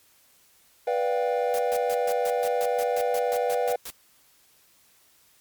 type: chord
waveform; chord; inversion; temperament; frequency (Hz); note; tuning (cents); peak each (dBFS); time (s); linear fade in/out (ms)
triangle; G dominant seventh; first; just; 490 / 588 / 705.6 / 784; B4 / D5 / F5 / G5; -14 / +2 / +18 / 0; -23 / -28 / -27 / -29; 0.87-3.76; 5
type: noise bursts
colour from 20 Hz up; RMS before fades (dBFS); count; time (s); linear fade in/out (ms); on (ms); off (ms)
white; -37; 14; 1.54-3.902; 0; 48; 130
effects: white hiss -60 dBFS RMS until 5.4 s + MP3 96 kbps